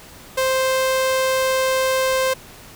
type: tone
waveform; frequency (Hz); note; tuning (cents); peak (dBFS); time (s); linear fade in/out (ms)
sawtooth; 523.3; C5; 0; -13; 0.37-2.34; 10
effects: pink hiss -42 dBFS RMS until 2.75 s